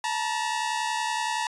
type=tone pair together; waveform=sawtooth; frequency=880 / 950.7 Hz; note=A5 / A#5; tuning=0 / +34 cents; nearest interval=minor second; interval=134 cents; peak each=-25 dBFS; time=0.04-1.47 s; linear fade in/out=2 ms; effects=resampled to 22050 Hz